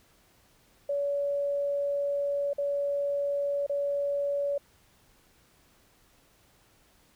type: tone with dropouts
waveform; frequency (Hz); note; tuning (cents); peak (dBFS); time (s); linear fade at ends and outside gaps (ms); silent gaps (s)
sine; 568; C#5; +42; -26; 0.89-4.58; 5; 2.533-2.582 / 3.665-3.695
effects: pink hiss -63 dBFS RMS until 7.15 s